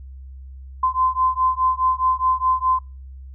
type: beating tone pair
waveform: sine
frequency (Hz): 1029 / 1033.8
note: C6 / C6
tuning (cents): -29 / -21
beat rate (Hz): 4.8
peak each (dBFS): -20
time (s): 0.83-2.79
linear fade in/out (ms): 5
effects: noise-tail reverb RT60 0.3 s tail -23 dB re dry + added 66 Hz sine -35 dBFS peak until 3.34 s